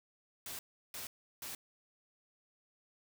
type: noise bursts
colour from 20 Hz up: white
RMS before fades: -44 dBFS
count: 3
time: 0.46-1.55 s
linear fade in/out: 2 ms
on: 130 ms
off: 350 ms
effects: none